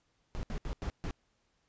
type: noise bursts at uneven times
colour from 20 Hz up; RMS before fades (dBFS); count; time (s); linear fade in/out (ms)
brown; -36; 5; 0.35-0.43 / 0.5-0.58 / 0.65-0.73 / 0.82-0.9 / 1.04-1.11; 0
effects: pink hiss -75 dBFS RMS until 1.68 s + resampled to 16000 Hz